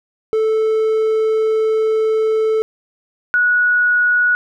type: tone pair in turn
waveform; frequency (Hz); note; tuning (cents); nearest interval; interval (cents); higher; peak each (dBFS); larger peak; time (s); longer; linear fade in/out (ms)
triangle / sine; 438.8 / 1462.4; A4 / F#6; -5 / -21; octave + major sixth; 2084; second; -11; neither; 0.33-2.62 / 3.34-4.35; first; 0
effects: none